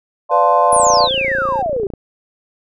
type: chord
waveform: sine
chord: D minor seventh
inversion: none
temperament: equal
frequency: 587.3 / 698.5 / 880 / 1046.5 Hz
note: D5 / F5 / A5 / C6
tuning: 0 / 0 / 0 / 0 cents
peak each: -16 / -15 / -17 / -14 dBFS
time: 0.29-1.09 s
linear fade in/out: 50 ms
type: tone with pitch glide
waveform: triangle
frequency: 500 to 535.9 Hz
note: B4 to C5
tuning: +21 to +41 cents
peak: -18 dBFS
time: 0.31-1.62 s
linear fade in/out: 5 ms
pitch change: +120 cents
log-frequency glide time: 1.04-1.14 s
type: exponential sweep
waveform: sine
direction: down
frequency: 10548 to 370 Hz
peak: -16 dBFS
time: 0.72-1.87 s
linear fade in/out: 5 ms
type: click train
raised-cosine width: 2 ms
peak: -16 dBFS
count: 36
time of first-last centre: 0.73-1.937 s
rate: 29 Hz
effects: none